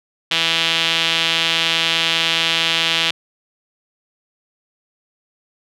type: tone with band-pass filter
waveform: sawtooth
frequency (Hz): 164.81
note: E3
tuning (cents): 0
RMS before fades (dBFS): -18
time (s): 0.31-3.11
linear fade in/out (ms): 5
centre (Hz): 3200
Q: 3.2
effects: none